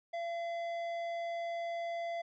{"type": "tone with tanh clipping", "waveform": "sine", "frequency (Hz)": 680, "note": "F5", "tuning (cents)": -46, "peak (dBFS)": -37, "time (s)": [0.13, 2.22], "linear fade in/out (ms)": 10, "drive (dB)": 11, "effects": []}